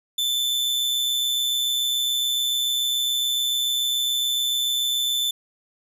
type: tone with amplitude modulation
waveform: 40% pulse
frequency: 3520 Hz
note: A7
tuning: in tune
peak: -18 dBFS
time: 0.18-5.31 s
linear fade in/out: 5 ms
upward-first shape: sine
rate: 127 Hz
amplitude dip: 40%
effects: none